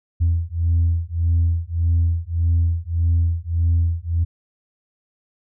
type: beating tone pair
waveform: sine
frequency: 83.3 / 85 Hz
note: E2 / F2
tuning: +19 / -46 cents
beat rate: 1.7 Hz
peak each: -18 dBFS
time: 0.2-4.25 s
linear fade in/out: 20 ms
effects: tanh soft clip ceiling -11 dBFS